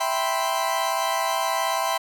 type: chord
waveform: 40% pulse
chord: C major seventh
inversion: first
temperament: equal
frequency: 659.3 / 784 / 987.8 / 1046.5 Hz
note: E5 / G5 / B5 / C6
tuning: 0 / 0 / 0 / 0 cents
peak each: -27 dBFS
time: 0-1.98 s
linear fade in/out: 10 ms
effects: none